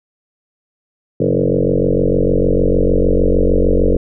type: tone with frequency modulation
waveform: sine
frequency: 233.1 Hz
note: A#3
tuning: in tune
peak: -10 dBFS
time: 1.2-3.97 s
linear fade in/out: 5 ms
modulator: 46.6 Hz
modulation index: 6.3
effects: none